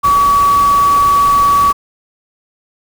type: tone in noise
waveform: sine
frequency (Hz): 1137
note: C#6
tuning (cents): +44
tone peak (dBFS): -7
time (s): 0.03-1.73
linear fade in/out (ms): 20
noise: pink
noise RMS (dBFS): -24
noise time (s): 0.03-1.73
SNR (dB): +14
effects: none